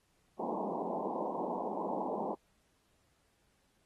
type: band-pass noise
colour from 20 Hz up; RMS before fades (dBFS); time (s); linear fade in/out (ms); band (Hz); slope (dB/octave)
white; -37; 0.39-2.35; 10; 180 to 1000; 96
effects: pink hiss -74 dBFS RMS until 3.85 s + AAC 32 kbps